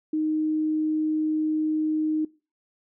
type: tone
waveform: sine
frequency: 310.3 Hz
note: D#4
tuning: 5 cents flat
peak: -22 dBFS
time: 0.13-2.25 s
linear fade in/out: 5 ms
effects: noise-tail reverb RT60 0.3 s tail -21 dB re dry